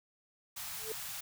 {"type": "band-stop noise", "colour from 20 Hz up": "white", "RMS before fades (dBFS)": -42, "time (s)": [0.56, 1.21], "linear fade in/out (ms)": 10, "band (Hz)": [190, 660], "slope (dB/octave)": 48}
{"type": "tone with exponential growth", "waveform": "sine", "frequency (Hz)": 440, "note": "A4", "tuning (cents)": 0, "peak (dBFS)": -34, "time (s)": [0.74, 0.92], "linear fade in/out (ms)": 2, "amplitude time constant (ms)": 37}
{"effects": []}